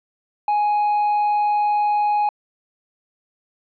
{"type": "tone with hard clipping", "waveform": "triangle", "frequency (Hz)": 833, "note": "G#5", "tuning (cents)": 5, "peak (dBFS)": -15, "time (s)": [0.48, 2.29], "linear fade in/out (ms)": 2, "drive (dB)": 1, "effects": ["resampled to 11025 Hz"]}